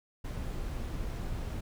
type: noise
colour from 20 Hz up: brown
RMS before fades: -36 dBFS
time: 0.24-1.61 s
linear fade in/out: 10 ms
effects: none